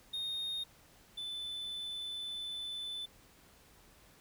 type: tone pair in turn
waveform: triangle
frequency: 3698 / 3511 Hz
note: A#7 / A7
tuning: -15 / -4 cents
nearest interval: minor second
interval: 89 cents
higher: first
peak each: -34 / -37 dBFS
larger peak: first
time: 0.13-0.64 / 1.17-3.06 s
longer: second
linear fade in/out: 10 ms
effects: pink hiss -62 dBFS RMS until 4.2 s